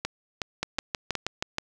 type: two click trains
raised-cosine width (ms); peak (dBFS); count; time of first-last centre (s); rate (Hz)
0.2; -11 / -10; 4 / 7; 0.05-1.153 / 0.63-1.584; 2.72 / 6.29
effects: none